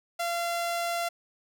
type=tone; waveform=sawtooth; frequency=686 Hz; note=F5; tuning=31 cents flat; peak=-24 dBFS; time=0.19-1.09 s; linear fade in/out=10 ms; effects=none